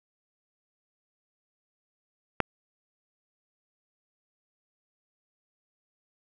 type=click; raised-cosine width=0.5 ms; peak=-7 dBFS; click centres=2.403 s; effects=none